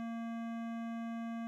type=tone with hard clipping; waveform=sine; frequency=230 Hz; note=A#3; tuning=23 cents flat; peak=-40 dBFS; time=0-1.47 s; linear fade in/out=0 ms; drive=16 dB; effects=none